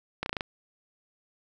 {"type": "slowing click train", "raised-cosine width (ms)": 0.3, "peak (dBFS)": -14, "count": 6, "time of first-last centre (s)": [0.23, 0.408], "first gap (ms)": 31, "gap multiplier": 1.07, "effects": []}